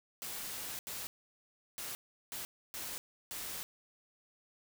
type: noise bursts at uneven times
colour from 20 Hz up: white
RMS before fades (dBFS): -42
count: 6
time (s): 0.22-0.79 / 0.87-1.07 / 1.78-1.95 / 2.32-2.45 / 2.74-2.98 / 3.31-3.63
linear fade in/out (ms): 0
effects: none